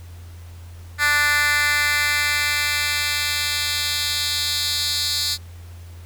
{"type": "tone with high-pass filter sweep", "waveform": "10% pulse", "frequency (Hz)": 293.7, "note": "D4", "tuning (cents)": 0, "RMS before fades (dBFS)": -21, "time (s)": [0.98, 5.38], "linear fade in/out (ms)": 50, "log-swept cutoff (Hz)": [1700, 4200], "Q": 2.3, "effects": ["added 86 Hz sine -36 dBFS peak until 6.05 s", "pink hiss -50 dBFS RMS until 6.05 s"]}